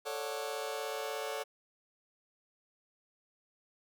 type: chord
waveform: sawtooth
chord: D major seventh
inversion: second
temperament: just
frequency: 440.5 / 550.6 / 587.3 / 734.2 Hz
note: A4 / C#5 / D5 / F#5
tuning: +2 / -12 / 0 / -14 cents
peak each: -36 / -37 / -39 / -40 dBFS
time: 0.05-1.44 s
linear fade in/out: 20 ms
effects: none